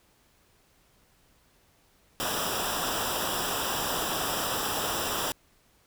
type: noise with comb filter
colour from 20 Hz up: pink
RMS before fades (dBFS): -30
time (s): 2.2-5.32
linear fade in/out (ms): 0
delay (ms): 0.46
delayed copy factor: -0.8
effects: pink hiss -64 dBFS RMS until 5.86 s